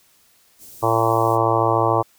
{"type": "band-stop noise", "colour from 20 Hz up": "white", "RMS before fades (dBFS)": -42, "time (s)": [0.58, 1.39], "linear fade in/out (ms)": 50, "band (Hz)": [390, 6200], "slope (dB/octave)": 12}
{"type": "harmonic tone", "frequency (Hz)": 113.7, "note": "A#2", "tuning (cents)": -43, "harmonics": [1, 3, 4, 5, 6, 7, 8, 9, 10], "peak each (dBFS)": [-24, -24, -24, -24, -24, -24, -24, -24, -24], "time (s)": [0.82, 2.03], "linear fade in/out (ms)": 20}
{"effects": ["white hiss -57 dBFS RMS until 2.18 s"]}